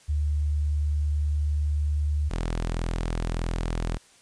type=tone pair in turn; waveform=sine / sawtooth; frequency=74.2 / 41.64 Hz; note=D2 / E1; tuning=+18 / +18 cents; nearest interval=minor seventh; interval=1000 cents; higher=first; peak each=-22 dBFS; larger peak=neither; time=0.08-2.3 / 2.3-3.98 s; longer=first; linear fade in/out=20 ms; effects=white hiss -56 dBFS RMS until 4.21 s + resampled to 22050 Hz